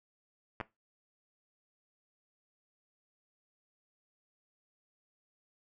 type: clicks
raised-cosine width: 0.5 ms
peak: -22 dBFS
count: 2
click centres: 0.602 / 0.611 s
effects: noise-tail reverb RT60 0.2 s tail -17 dB re dry